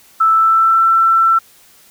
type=tone with pitch glide; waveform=sine; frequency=1318.5 to 1340 Hz; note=E6 to E6; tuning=0 to +28 cents; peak=-8 dBFS; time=0.2-1.39 s; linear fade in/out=10 ms; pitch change=+28 cents; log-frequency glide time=0.33-0.83 s; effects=white hiss -47 dBFS RMS until 1.9 s